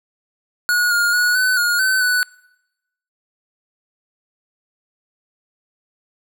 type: tone with pitch steps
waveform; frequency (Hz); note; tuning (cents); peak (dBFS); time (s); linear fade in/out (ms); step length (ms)
square; 1453 / 1421 / 1460 / 1506 / 1432 / 1524 / 1487; F#6 / F6 / F#6 / F#6 / F6 / G6 / F#6; -32 / +30 / -24 / +30 / +43 / -49 / +8; -15; 0.69-2.23; 0; 220
effects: noise-tail reverb RT60 0.9 s tail -24 dB re dry